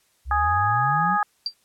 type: exponential sweep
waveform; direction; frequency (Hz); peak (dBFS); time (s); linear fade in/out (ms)
sine; up; 62.6 to 200; -26; 0.25-1.18; 50
type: harmonic tone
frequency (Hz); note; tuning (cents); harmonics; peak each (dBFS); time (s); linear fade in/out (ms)
415.3; G#4; 0; 2 / 3 / 4; -22 / -22 / -27; 0.31-1.23; 2
type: tone with exponential decay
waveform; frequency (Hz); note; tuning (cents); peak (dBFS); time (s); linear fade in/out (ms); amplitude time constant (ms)
sine; 4699; D8; 0; -19; 1.46-1.54; 2; 16
effects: white hiss -64 dBFS RMS until 1.64 s + low-pass 12000 Hz 12 dB/octave